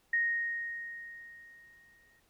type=tone with exponential decay; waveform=sine; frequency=1864.7 Hz; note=A#6; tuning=in tune; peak=-25 dBFS; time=0.13-2.2 s; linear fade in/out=5 ms; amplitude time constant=450 ms; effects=pink hiss -70 dBFS RMS until 2.29 s